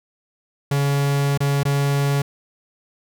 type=tone with dropouts; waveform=45% pulse; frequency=140.9 Hz; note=C#3; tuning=29 cents sharp; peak=-17 dBFS; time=0.71-2.22 s; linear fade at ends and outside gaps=5 ms; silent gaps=1.376-1.404 / 1.633-1.652 s; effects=none